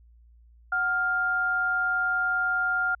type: tone pair together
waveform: sine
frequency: 743 / 1402.6 Hz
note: F#5 / F6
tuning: +7 / +7 cents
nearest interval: major seventh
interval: 1100 cents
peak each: -32 / -23 dBFS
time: 0.72-2.95 s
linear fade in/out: 5 ms
effects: added 58 Hz sine -52 dBFS peak until 3 s